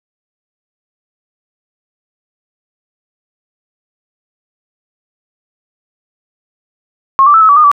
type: tone with pitch steps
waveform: sine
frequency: 1082 / 1168 / 1318 / 1291 / 1147 / 1223 / 1153 Hz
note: C#6 / D6 / E6 / E6 / D6 / D#6 / D6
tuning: -42 / -10 / -1 / -37 / -41 / -30 / -32 cents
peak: -3 dBFS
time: 7.19-7.715 s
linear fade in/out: 0 ms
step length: 75 ms
effects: none